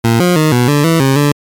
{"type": "tone with pitch steps", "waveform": "20% pulse", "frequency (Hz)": [115.5, 178, 155.4, 122.4, 145.7, 164.4, 134.8, 145.2], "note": ["A#2", "F3", "D#3", "B2", "D3", "E3", "C#3", "D3"], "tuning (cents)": [-16, 33, -2, -15, -13, -4, -48, -19], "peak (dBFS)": -3, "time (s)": [0.04, 1.32], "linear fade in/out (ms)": 5, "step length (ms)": 160, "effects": ["MP3 96 kbps"]}